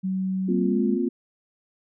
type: tone with pitch glide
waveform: sine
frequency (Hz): 188.7 to 208.2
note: F#3 to G#3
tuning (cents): +34 to +5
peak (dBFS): -23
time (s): 0.03-0.97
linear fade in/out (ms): 20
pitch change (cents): +171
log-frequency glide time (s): 0.62-0.82
type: chord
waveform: sine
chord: Bb suspended second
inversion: none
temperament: equal with one note detuned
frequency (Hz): 233.1 / 261.6 / 353.5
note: Bb3 / C4 / F4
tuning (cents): 0 / 0 / +21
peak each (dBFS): -26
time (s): 0.48-1.09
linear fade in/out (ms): 10
effects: none